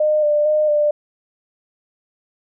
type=tone with vibrato; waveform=sine; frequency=602 Hz; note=D5; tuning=43 cents sharp; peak=-13 dBFS; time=0-0.91 s; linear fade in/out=5 ms; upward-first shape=square; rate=2.2 Hz; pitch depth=22 cents each way; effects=none